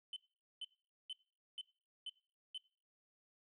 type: tone bursts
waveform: sine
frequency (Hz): 3046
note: F#7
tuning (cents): +50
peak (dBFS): -40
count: 6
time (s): 0.13-2.578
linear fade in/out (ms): 2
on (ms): 33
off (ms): 450
effects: noise-tail reverb RT60 0.4 s tail -22 dB re dry + tanh soft clip ceiling -41 dBFS